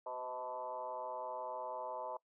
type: tone with frequency modulation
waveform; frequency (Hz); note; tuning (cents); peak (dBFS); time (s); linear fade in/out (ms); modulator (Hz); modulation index
sine; 757; F#5; +39; -39; 0.06-2.17; 5; 124; 2.3
effects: noise-tail reverb RT60 0.1 s tail -22 dB re dry + high-pass 400 Hz 12 dB/octave